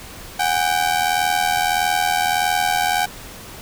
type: ring-modulated tone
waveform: sawtooth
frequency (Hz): 772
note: G5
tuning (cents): -27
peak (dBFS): -10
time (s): 0.39-3.06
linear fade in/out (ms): 10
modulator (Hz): 40.8
effects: pink hiss -37 dBFS RMS until 3.61 s